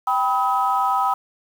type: chord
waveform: sine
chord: G augmented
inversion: none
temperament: equal with one note detuned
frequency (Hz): 784 / 987.8 / 1274.3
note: G5 / B5 / D#6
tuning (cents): 0 / 0 / +41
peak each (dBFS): -21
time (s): 0.07-1.14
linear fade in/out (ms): 5
effects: tanh soft clip ceiling -8 dBFS + 7-bit